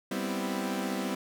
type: chord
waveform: sawtooth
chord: C major seventh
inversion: second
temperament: equal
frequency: 196 / 246.9 / 261.6 / 329.6 Hz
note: G3 / B3 / C4 / E4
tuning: 0 / 0 / 0 / 0 cents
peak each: -30 / -33 / -32 / -34 dBFS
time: 0.11-1.15 s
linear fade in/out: 5 ms
effects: none